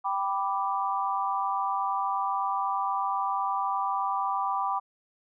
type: chord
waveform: sine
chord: G major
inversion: none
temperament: equal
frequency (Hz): 784 / 987.8 / 1174.7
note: G5 / B5 / D6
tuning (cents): 0 / 0 / 0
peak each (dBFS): -30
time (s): 0.04-4.8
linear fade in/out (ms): 20
effects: none